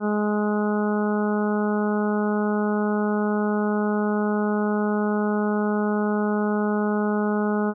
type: harmonic tone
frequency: 209.4 Hz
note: G#3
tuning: 15 cents sharp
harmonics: 1 / 2 / 3 / 4 / 5 / 6 / 7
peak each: -22 / -26 / -32 / -32 / -37 / -34 / -35 dBFS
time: 0-7.74 s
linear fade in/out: 50 ms
effects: none